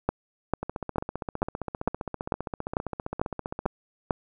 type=two click trains; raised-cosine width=1 ms; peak=-9 / -17 dBFS; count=10 / 47; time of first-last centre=0.09-4.108 / 0.63-3.656 s; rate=2.24 / 15.2 Hz; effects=none